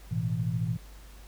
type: chord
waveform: sine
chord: A suspended second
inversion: none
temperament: equal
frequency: 110 / 123.47 / 164.81 Hz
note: A2 / B2 / E3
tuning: 0 / 0 / 0 cents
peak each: -31 dBFS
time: 0.11-0.77 s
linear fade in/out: 10 ms
effects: added 50 Hz sine -46 dBFS peak until 1.27 s + pink hiss -55 dBFS RMS until 1.27 s